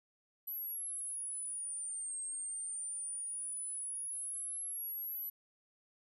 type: linear two-way sweep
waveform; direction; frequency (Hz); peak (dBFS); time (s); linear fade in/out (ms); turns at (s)
sine; down then up; 11840 to 8400 to 11840; -37; 0.47-5.3; 10; 2.2
effects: tanh soft clip ceiling -35 dBFS